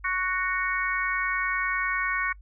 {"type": "harmonic tone", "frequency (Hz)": 370, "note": "F#4", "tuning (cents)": 0, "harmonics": [3, 4, 5, 6], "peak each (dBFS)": [-30, -30, -30, -30], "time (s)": [0.04, 2.33], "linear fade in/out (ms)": 10, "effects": ["noise-tail reverb RT60 0.1 s tail -26 dB re dry", "added 50 Hz sine -45 dBFS peak until 2.41 s"]}